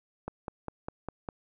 click train, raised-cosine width 1 ms, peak -21 dBFS, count 6, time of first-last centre 0.28-1.288 s, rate 4.96 Hz, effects none

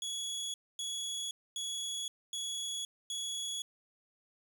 25% pulse tone bursts, 3366 Hz, G#7, 23 cents sharp, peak -32 dBFS, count 5, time 0.02-3.62 s, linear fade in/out 2 ms, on 520 ms, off 250 ms, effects none

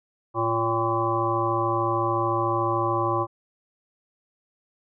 harmonic tone with a mistuned harmonic, 113.6 Hz, A#2, 44 cents flat, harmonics 1 / 3 / 5 / 7 / 9 / 10, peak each -30 / -27 / -30 / -30 / -27 / -28 dBFS, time 0.34-3.27 s, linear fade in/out 50 ms, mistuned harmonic 3, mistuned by +29 cents, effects none

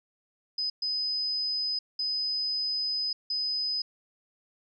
sine tone bursts at uneven times, 5020 Hz, D#8, 15 cents sharp, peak -27 dBFS, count 4, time 0.58-0.7 / 0.82-1.79 / 1.99-3.13 / 3.3-3.82 s, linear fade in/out 5 ms, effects none

